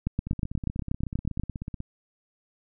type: two click trains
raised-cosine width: 5 ms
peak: -13 / -21 dBFS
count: 12 / 26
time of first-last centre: 0.07-1.397 / 0.27-1.804 s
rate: 8.29 / 16.3 Hz
effects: none